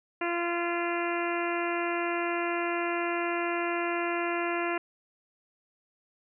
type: harmonic tone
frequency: 344.2 Hz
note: F4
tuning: 25 cents flat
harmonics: 1 / 2 / 3 / 4 / 5 / 6 / 7 / 8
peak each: -31 / -34 / -36 / -37 / -38 / -39 / -39 / -40 dBFS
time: 0.21-4.78 s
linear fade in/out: 5 ms
effects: none